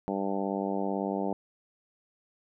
harmonic tone, 98 Hz, G2, in tune, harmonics 2 / 3 / 4 / 5 / 6 / 7 / 8 / 9, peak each -33 / -35 / -36 / -37 / -38 / -38 / -39 / -40 dBFS, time 0.08-1.33 s, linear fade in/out 0 ms, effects none

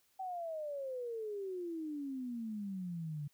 sine exponential sweep, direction down, 770 to 142.6 Hz, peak -38 dBFS, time 0.19-3.28 s, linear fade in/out 10 ms, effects white hiss -73 dBFS RMS until 3.33 s

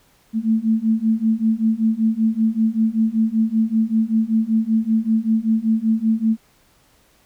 sine beating tone pair, 219.4 / 224.6 Hz, A3 / A3, -5 / +36 cents, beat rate 5.2 Hz, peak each -19 / -18 dBFS, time 0.33-6.37 s, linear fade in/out 50 ms, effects pink hiss -57 dBFS RMS until 7.25 s

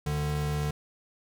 square tone pair together, 73.42 / 148.59 Hz, D2 / D3, 0 / +21 cents, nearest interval octave, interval 1221 cents, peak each -34 / -29 dBFS, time 0.06-0.71 s, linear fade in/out 5 ms, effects none

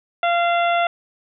harmonic tone with a mistuned harmonic, 690 Hz, F5, 21 cents flat, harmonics 1 / 2 / 3 / 4 / 5, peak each -17 / -23 / -27 / -29 / -31 dBFS, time 0.23-0.87 s, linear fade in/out 2 ms, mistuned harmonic 4, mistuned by -16 cents, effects none

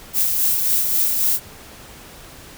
violet noise with tremolo, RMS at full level -17 dBFS, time 0.13-1.4 s, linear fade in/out 50 ms, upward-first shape sine, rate 3.7 Hz, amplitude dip 35%, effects pink hiss -41 dBFS RMS until 2.57 s

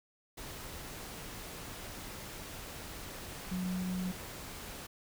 sine tone in noise, 183.3 Hz, F#3, 16 cents flat, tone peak -33 dBFS, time 3.51-4.12 s, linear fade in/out 10 ms, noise pink, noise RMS -45 dBFS, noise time 0.37-4.87 s, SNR +9 dB, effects none

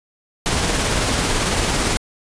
pink noise with tremolo, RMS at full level -18 dBFS, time 0.46-1.97 s, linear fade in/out 0 ms, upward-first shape sine, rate 18 Hz, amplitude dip 25%, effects resampled to 22050 Hz

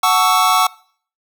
square chord, F# minor seventh, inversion none, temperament equal with one note detuned, 740 / 880 / 1119.7 / 1318.5 Hz, F#5 / A5 / C#6 / E6, 0 / 0 / +17 / 0 cents, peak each -18 / -21 / -16 / -18 dBFS, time 0.03-0.67 s, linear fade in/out 5 ms, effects noise-tail reverb RT60 0.5 s tail -22 dB re dry

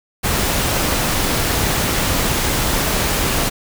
pink noise, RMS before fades -18 dBFS, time 0.23-3.5 s, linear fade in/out 20 ms, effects none

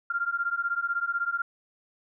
sine beating tone pair, 1385 / 1401 Hz, F6 / F6, -15 / +5 cents, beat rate 16 Hz, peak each -29 dBFS, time 0.1-1.42 s, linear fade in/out 5 ms, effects none

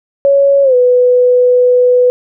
sine tone with pitch glide, 557 to 496.2 Hz, C#5 to B4, +8 to +8 cents, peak -5 dBFS, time 0.25-2.1 s, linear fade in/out 0 ms, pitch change -200 cents, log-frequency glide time 0.63-0.75 s, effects none

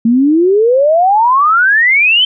sine exponential sweep, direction up, 222.6 to 3136 Hz, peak -6 dBFS, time 0.05-2.25 s, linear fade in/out 5 ms, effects none

